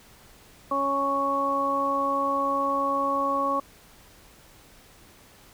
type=harmonic tone; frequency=277.1 Hz; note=C#4; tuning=1 cent flat; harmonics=1 / 2 / 3 / 4; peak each=-32 / -29 / -35 / -24 dBFS; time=0.71-3.6 s; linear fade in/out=5 ms; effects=pink hiss -53 dBFS RMS until 5.53 s